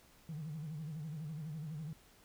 triangle tone with vibrato, 154.3 Hz, D#3, 14 cents flat, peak -37 dBFS, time 0.29-1.93 s, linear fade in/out 2 ms, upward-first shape sine, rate 12 Hz, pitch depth 120 cents each way, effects tanh soft clip ceiling -37 dBFS + pink hiss -64 dBFS RMS until 2.24 s

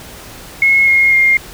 sine tone with pitch steps, 2172 / 2147 / 2122 Hz, C#7 / C7 / C7, -36 / +44 / +24 cents, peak -7 dBFS, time 0.62-1.37 s, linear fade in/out 2 ms, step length 250 ms, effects pink hiss -34 dBFS RMS until 1.53 s

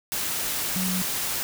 sine tone in noise, 185 Hz, F#3, in tune, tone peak -26 dBFS, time 0.76-1.02 s, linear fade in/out 0 ms, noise white, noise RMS -28 dBFS, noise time 0.12-1.43 s, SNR -1 dB, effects none

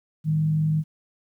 sine tone with frequency modulation, 155.56 Hz, D#3, in tune, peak -19 dBFS, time 0.24-0.84 s, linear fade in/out 50 ms, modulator 45.3 Hz, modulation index 0.26, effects 10-bit

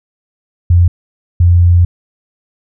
sine tone pair in turn, 87.31 / 87.31 Hz, F2 / F2, 0 / 0 cents, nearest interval unison, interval 0 cents, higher neither, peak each -4 dBFS, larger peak neither, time 0.7-0.88 / 1.4-1.85 s, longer second, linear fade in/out 5 ms, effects none

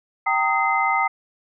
sine tone cluster, 780 / 916 / 1253 / 2067 Hz, G5 / A#5 / D#6 / C7, -9 / -31 / +12 / -22 cents, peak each -23 dBFS, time 0.26-1.08 s, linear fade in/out 10 ms, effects none

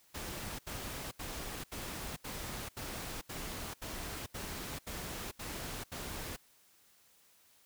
pink noise bursts, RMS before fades -42 dBFS, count 12, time 0.14-6.365 s, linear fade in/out 10 ms, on 450 ms, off 75 ms, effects white hiss -66 dBFS RMS until 7.65 s

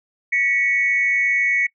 sine tone pair together, 1940.7 / 2223 Hz, B6 / C#7, -31 / +4 cents, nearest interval major second, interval 235 cents, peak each -20 / -17 dBFS, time 0.32-1.67 s, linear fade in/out 10 ms, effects noise-tail reverb RT60 0.1 s tail -23 dB re dry + tanh soft clip ceiling -8 dBFS

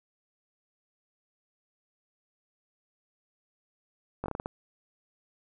slowing click train, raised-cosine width 1 ms, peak -19 dBFS, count 7, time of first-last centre 4.24-4.459 s, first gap 19 ms, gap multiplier 1.26, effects none

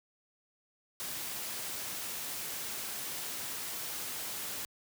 white noise, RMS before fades -39 dBFS, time 1-4.65 s, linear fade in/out 0 ms, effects high-pass 80 Hz 12 dB/octave

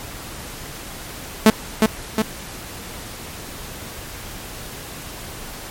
sawtooth tone with echo, 218.2 Hz, A3, 14 cents flat, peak -3 dBFS, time 1.46-1.5 s, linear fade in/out 2 ms, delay 360 ms, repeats 2, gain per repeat -4 dB, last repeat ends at 2.22 s, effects pink hiss -34 dBFS RMS until 5.7 s + MP3 64 kbps

